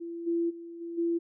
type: tone with level steps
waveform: sine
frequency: 338.1 Hz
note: E4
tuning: 44 cents sharp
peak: -35 / -25 / -40 / -35 / -25 dBFS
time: 0-1.19 s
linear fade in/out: 20 ms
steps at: 0.26 / 0.49 / 0.8 / 0.97 s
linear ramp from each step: 20 ms
effects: none